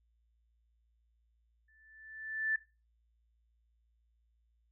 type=tone with exponential growth; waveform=sine; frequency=1760 Hz; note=A6; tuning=in tune; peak=-27 dBFS; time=1.68-2.56 s; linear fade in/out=5 ms; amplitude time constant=190 ms; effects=noise-tail reverb RT60 0.3 s tail -19 dB re dry + added 57 Hz sine -70 dBFS peak until 4.71 s